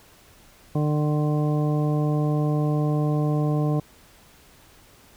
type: harmonic tone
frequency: 150 Hz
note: D3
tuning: 37 cents sharp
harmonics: 1 / 2 / 3 / 4 / 5 / 7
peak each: -21 / -27 / -31 / -33 / -35 / -38 dBFS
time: 0.75-3.8 s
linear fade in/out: 5 ms
effects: pink hiss -53 dBFS RMS until 5.16 s